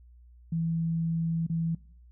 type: tone with dropouts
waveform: sine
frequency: 164.81 Hz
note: E3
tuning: in tune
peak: -26 dBFS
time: 0.52-1.75 s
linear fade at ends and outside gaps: 5 ms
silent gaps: 1.467-1.497 s
effects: noise-tail reverb RT60 0.6 s tail -21 dB re dry + added 60 Hz sine -51 dBFS peak until 2.11 s